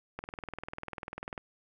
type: click train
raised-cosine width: 0.5 ms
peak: -23 dBFS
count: 25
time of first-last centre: 0.19-1.378 s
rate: 20.2 Hz
effects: none